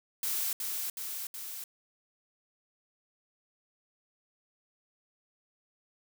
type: noise with echo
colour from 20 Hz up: blue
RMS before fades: -32 dBFS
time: 0.23-0.53 s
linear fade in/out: 2 ms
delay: 370 ms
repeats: 3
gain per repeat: -3 dB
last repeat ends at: 1.64 s
effects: none